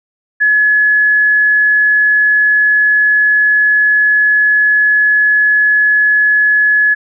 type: tone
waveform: sine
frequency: 1700 Hz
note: G#6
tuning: 40 cents sharp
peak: -7 dBFS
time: 0.4-6.95 s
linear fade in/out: 20 ms
effects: none